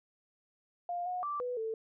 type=tone with pitch steps; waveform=sine; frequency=702 / 725 / 1170 / 494.4 / 444.6 Hz; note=F5 / F#5 / D6 / B4 / A4; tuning=+9 / -35 / -7 / +2 / +18 cents; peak=-33 dBFS; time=0.89-1.74 s; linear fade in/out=2 ms; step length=170 ms; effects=none